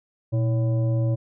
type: tone with frequency modulation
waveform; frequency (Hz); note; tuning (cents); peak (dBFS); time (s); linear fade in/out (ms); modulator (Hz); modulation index
sine; 118.7; A#2; +32; -19; 0.32-1.16; 20; 441; 0.45
effects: none